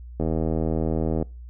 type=click train; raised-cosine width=2 ms; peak=-12 dBFS; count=83; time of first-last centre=0.2-1.225 s; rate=80 Hz; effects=noise-tail reverb RT60 0.3 s tail -24 dB re dry + added 60 Hz sine -37 dBFS peak until 1.49 s